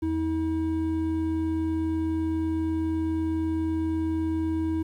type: tone pair together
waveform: triangle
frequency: 83.98 / 320 Hz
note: E2 / D#4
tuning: +33 / +49 cents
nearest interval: octave + major seventh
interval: 2316 cents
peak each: -29 / -23 dBFS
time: 0.02-4.83 s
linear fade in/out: 10 ms
effects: 10-bit